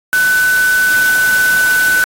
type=tone in noise; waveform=sine; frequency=1500 Hz; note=F#6; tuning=23 cents sharp; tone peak=-9 dBFS; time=0.13-2.04 s; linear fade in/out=0 ms; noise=white; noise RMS=-21 dBFS; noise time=0.13-2.04 s; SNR=+9 dB; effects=AAC 48 kbps